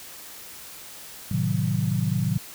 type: chord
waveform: sine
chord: A diminished seventh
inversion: none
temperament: equal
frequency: 110 / 130.81 / 155.56 / 185 Hz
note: A2 / C3 / Eb3 / Gb3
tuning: 0 / 0 / 0 / 0 cents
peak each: -27 dBFS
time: 1.31-2.38 s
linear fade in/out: 5 ms
effects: white hiss -42 dBFS RMS until 2.54 s